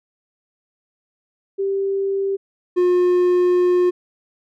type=tone pair in turn; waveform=sine / triangle; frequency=392 / 358.2 Hz; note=G4 / F4; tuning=0 / +44 cents; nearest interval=major second; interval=156 cents; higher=first; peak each=-18 / -11 dBFS; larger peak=second; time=1.58-2.37 / 2.76-3.91 s; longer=second; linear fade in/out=20 ms; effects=none